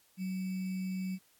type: tone with sample-and-hold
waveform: sine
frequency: 187.1 Hz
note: F#3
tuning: 20 cents sharp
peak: -33 dBFS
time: 0.17-1.19 s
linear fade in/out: 50 ms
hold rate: 2450 Hz
effects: white hiss -67 dBFS RMS until 1.39 s + AAC 64 kbps